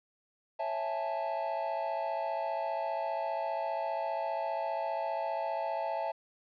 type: chord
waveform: triangle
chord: A major seventh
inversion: first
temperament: just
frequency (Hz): 550 / 660 / 825 / 880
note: C#5 / E5 / G#5 / A5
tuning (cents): -14 / +2 / -12 / 0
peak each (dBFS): -38 / -33 / -38 / -34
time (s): 0.59-6.12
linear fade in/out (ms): 10
effects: resampled to 11025 Hz + 11-bit